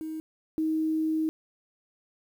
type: tone pair in turn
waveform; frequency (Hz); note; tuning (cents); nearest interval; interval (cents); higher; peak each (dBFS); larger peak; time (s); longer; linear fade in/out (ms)
sine; 315.7 / 315.7; D#4 / D#4; +25 / +25; unison; 0; neither; -32 / -24; second; 0.01-0.2 / 0.58-1.29; second; 0
effects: 9-bit